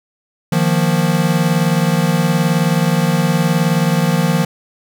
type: chord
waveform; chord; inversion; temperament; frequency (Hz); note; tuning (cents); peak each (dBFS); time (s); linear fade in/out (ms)
square; Eb suspended second; none; equal; 155.56 / 174.61 / 233.1; Eb3 / F3 / Bb3; 0 / 0 / 0; -17 / -16 / -22; 0.52-4.45; 5
effects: none